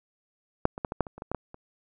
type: clicks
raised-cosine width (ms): 1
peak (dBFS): -6 / -22 / -14 / -18 / -9 / -26 / -29 / -22 / -16 / -15 / -29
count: 11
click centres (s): 0.654 / 0.779 / 0.848 / 0.921 / 1.007 / 1.068 / 1.18 / 1.221 / 1.316 / 1.347 / 1.544
effects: none